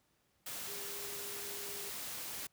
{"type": "tone in noise", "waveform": "sine", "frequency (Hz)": 405, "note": "G#4", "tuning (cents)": -43, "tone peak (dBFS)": -50, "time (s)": [0.68, 1.9], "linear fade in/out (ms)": 5, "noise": "white", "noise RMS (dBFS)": -43, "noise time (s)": [0.46, 2.47], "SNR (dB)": -10, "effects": ["pink hiss -75 dBFS RMS until 2.52 s", "high-pass 60 Hz 12 dB/octave"]}